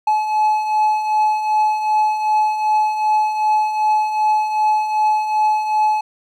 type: beating tone pair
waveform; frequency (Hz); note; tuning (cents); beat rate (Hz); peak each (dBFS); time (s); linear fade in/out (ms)
triangle; 854 / 856.6; G#5 / A5; +48 / -47; 2.6; -21 / -13; 0.07-6.01; 5
effects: none